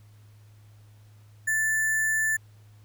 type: tone with sample-and-hold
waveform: sine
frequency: 1758 Hz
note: A6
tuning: 2 cents flat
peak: -22 dBFS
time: 1.47-2.37 s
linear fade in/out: 10 ms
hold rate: 8820 Hz
effects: added 105 Hz sine -50 dBFS peak until 2.84 s + pink hiss -64 dBFS RMS until 2.84 s